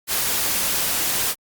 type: noise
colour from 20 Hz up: white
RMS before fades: -22 dBFS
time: 0.07-1.35 s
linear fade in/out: 50 ms
effects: Opus 48 kbps